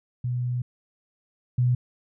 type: tone pair in turn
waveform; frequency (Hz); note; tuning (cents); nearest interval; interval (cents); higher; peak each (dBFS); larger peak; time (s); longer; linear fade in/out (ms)
sine; 123.47 / 123.92; B2 / B2; 0 / +6; unison; 6; second; -24 / -18; second; 0.24-0.62 / 1.58-1.75; first; 5
effects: none